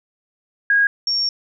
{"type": "tone pair in turn", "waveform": "sine", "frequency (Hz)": [1639, 5513], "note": ["G#6", "F8"], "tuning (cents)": [-23, -23], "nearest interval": "octave + major sixth", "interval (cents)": 2100, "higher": "second", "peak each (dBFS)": [-12, -17], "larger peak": "first", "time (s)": [[0.7, 0.87], [1.07, 1.29]], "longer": "second", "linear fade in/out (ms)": 2, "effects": []}